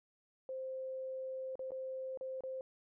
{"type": "tone with dropouts", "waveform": "sine", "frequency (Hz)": 523.3, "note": "C5", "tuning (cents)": 0, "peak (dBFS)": -39, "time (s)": [0.49, 2.61], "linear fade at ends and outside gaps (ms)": 1, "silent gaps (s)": [[1.555, 1.593], [1.707, 1.718], [2.174, 2.21], [2.407, 2.436]], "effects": []}